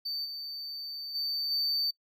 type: tone with level steps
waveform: triangle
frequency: 4574 Hz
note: D8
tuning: 47 cents flat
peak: -31 / -36 / -29 / -26 dBFS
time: 0.05-1.91 s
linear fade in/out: 10 ms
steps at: 0.24 / 1.14 / 1.5 s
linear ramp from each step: 20 ms
effects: noise-tail reverb RT60 0.1 s tail -21 dB re dry